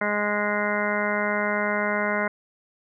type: harmonic tone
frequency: 207.7 Hz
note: G#3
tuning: in tune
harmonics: 1 / 2 / 3 / 4 / 5 / 6 / 7 / 8 / 9 / 10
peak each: -30 / -32 / -28 / -35 / -31 / -38 / -29 / -38 / -32 / -31 dBFS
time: 0.01-2.28 s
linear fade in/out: 5 ms
effects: none